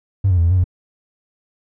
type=tone with pitch steps; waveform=triangle; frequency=97.6 / 90.6 / 84.1 / 84.9 / 93 / 89.6 Hz; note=G2 / F#2 / E2 / F2 / F#2 / F2; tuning=-7 / -36 / +35 / -48 / +9 / +45 cents; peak=-8 dBFS; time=0.24-0.642 s; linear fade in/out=10 ms; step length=67 ms; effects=tanh soft clip ceiling -8 dBFS